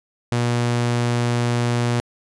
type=tone; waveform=sawtooth; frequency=120 Hz; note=B2; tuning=49 cents flat; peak=-14 dBFS; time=0.32-2 s; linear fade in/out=0 ms; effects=resampled to 22050 Hz